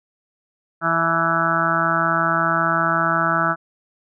harmonic tone with a mistuned harmonic, 165.3 Hz, E3, 5 cents sharp, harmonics 1 / 2 / 4 / 5 / 6 / 7 / 8 / 9 / 10, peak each -27 / -29 / -25 / -29 / -31 / -26 / -20 / -23 / -31 dBFS, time 0.81-3.56 s, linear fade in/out 50 ms, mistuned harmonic 5, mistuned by +38 cents, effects none

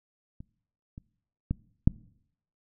clicks, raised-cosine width 5 ms, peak -30 / -29 / -15 / -6 dBFS, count 4, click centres 0.405 / 0.979 / 1.51 / 1.875 s, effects noise-tail reverb RT60 0.7 s tail -23 dB re dry

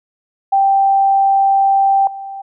sine tone with level steps, 784 Hz, G5, in tune, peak -9 / -25 dBFS, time 0.52-2.42 s, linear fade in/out 10 ms, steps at 2.07 s, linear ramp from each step 2 ms, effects none

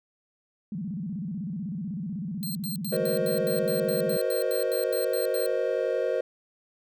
sine tone with vibrato, 185 Hz, F#3, in tune, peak -30 dBFS, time 0.72-4.17 s, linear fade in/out 2 ms, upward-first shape square, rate 16 Hz, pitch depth 220 cents each way
5% pulse tone bursts, 4165 Hz, C8, 9 cents flat, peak -27 dBFS, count 15, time 2.43-5.462 s, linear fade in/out 0 ms, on 120 ms, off 88 ms
triangle chord, C half-diminished seventh, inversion second, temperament equal with one note detuned, 370 / 472.1 / 523.3 / 622.3 Hz, Gb4 / Bb4 / C5 / Eb5, 0 / +22 / 0 / 0 cents, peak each -31 / -27 / -26 / -29 dBFS, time 2.92-6.21 s, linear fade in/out 5 ms
effects none

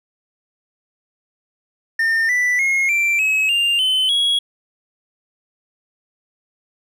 triangle tone with pitch steps, 1813 / 1977.1 / 2156 / 2351 / 2564 / 2796 / 3049 / 3325 Hz, A#6 / B6 / C#7 / D7 / E7 / F7 / G7 / G#7, -49 / +1 / -49 / +1 / -49 / +1 / -49 / +1 cents, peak -13 dBFS, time 1.99-4.39 s, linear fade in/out 5 ms, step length 300 ms, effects none

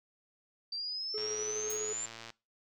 sine exponential sweep, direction up, 4648 to 7300 Hz, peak -35 dBFS, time 0.72-2.06 s, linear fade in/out 5 ms
triangle tone with tremolo, 427.9 Hz, A4, 48 cents flat, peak -34 dBFS, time 1.14-1.93 s, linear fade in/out 5 ms, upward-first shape square, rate 12 Hz, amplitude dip 30%
click train, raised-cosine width 0.2 ms, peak -28 dBFS, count 129, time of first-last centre 1.18-2.303 s, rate 114 Hz
blue noise with exponential decay, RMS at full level -38 dBFS, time 1.7-1.82 s, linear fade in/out 1 ms, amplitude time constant 26 ms
effects noise-tail reverb RT60 0.3 s tail -23 dB re dry

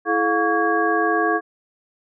sine tone cluster, 330.6 / 429.9 / 711 / 1127 / 1643 Hz, E4 / A4 / F5 / C#6 / G#6, +5 / -40 / +31 / +28 / -19 cents, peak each -23 dBFS, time 0.05-1.41 s, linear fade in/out 50 ms, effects none

